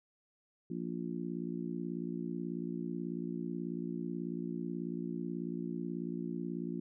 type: harmonic tone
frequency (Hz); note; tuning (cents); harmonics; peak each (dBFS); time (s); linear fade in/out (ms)
58.27; A#1; 0; 3 / 4 / 5 / 6; -40 / -41 / -42 / -43; 0.7-6.8; 5
effects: none